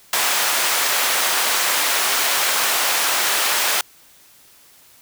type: high-pass noise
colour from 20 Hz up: pink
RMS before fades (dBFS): -19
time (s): 0.13-3.81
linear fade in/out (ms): 2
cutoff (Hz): 880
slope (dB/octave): 12
effects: white hiss -50 dBFS RMS until 5.01 s